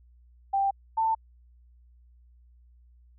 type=tone pair in turn; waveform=sine; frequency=787 / 892.4 Hz; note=G5 / A5; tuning=+7 / +24 cents; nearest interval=major second; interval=217 cents; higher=second; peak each=-22 dBFS; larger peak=neither; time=0.53-0.71 / 0.97-1.15 s; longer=neither; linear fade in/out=10 ms; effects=added 60 Hz sine -54 dBFS peak until 3.18 s